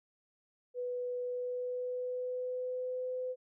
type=tone with pitch glide; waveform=sine; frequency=493.9 to 507.2 Hz; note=B4 to B4; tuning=0 to +46 cents; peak=-34 dBFS; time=0.74-3.36 s; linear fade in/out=50 ms; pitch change=+46 cents; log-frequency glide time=1.21-3.1 s; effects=none